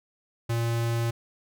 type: tone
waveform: square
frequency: 116.4 Hz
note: A#2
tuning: 2 cents flat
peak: -25 dBFS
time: 0.49-1.11 s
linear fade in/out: 10 ms
effects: none